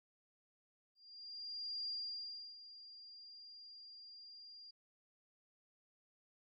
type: tone with ADSR envelope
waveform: sine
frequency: 4793 Hz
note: D8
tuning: 34 cents sharp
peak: -39 dBFS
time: 0.95-4.71 s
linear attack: 930 ms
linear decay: 680 ms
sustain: -14 dB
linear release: 8 ms
effects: none